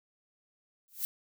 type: noise with exponential growth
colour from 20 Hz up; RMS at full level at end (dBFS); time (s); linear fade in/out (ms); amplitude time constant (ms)
violet; -29; 0.88-1.05; 0; 35
effects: none